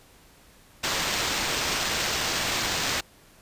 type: noise with sample-and-hold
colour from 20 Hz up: white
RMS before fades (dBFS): -27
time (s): 0.83-3.01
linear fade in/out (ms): 10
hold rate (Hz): 11025
effects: pink hiss -55 dBFS RMS until 3.41 s + resampled to 32000 Hz